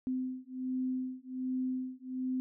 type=beating tone pair; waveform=sine; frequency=256.3 / 257.6 Hz; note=C4 / C4; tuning=-36 / -27 cents; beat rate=1.3 Hz; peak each=-36 / -36 dBFS; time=0.07-2.4 s; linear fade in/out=0 ms; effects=none